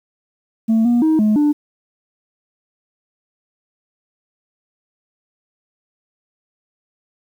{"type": "tone with pitch steps", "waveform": "sine", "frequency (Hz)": [223.6, 239.5, 315.4, 213.2, 295.4], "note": ["A3", "A#3", "D#4", "G#3", "D4"], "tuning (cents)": [28, 47, 24, 46, 10], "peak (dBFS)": -9, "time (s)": [0.68, 1.53], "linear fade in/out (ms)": 20, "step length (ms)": 170, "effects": ["tanh soft clip ceiling -10 dBFS", "8-bit"]}